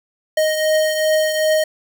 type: beating tone pair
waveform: square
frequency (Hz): 622.3 / 624.9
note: D#5 / D#5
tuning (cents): 0 / +7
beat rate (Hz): 2.6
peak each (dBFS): -16 / -24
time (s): 0.37-1.64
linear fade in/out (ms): 5
effects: none